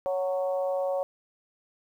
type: harmonic tone with a mistuned harmonic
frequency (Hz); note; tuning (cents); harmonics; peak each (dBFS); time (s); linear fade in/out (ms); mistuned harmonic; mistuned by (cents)
185; F#3; 0; 3 / 4 / 5 / 6; -26 / -34 / -41 / -44; 0.06-1.03; 0; 5; -16
effects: 10-bit